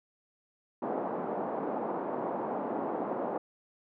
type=band-pass noise; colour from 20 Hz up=white; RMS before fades=-34 dBFS; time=0.82-3.38 s; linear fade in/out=5 ms; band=200 to 860 Hz; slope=24 dB/octave; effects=none